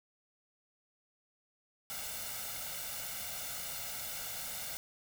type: noise with comb filter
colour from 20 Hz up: white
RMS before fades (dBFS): -41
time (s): 1.9-4.77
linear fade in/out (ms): 0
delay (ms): 1.4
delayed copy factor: +0.7
effects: none